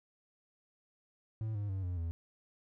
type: tone with pitch steps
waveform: triangle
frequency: 110 / 102.63 / 95.76 / 89.35 / 83.36 Hz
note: A2 / G#2 / G2 / F2 / E2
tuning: 0 / -20 / -40 / +40 / +20 cents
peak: -32 dBFS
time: 1.41-2.11 s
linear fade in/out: 0 ms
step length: 140 ms
effects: none